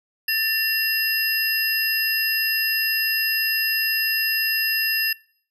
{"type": "tone cluster", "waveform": "sine", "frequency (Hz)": [1771, 2737, 5020, 11440], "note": ["A6", "F7", "D#8", "F9"], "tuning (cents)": [11, -36, 15, 41], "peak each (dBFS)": -25, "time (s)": [0.28, 5.13], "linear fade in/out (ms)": 5, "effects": ["noise-tail reverb RT60 0.5 s tail -22 dB re dry"]}